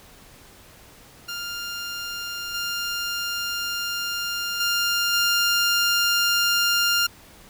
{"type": "tone with level steps", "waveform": "15% pulse", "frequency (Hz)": 1400, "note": "F6", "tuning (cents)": 4, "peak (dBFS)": [-23, -19, -14, -12], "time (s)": [1.28, 7.07], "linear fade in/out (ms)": 10, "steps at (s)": [2.54, 4.6, 5.13], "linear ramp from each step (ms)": 5, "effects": ["pink hiss -49 dBFS RMS until 7.49 s"]}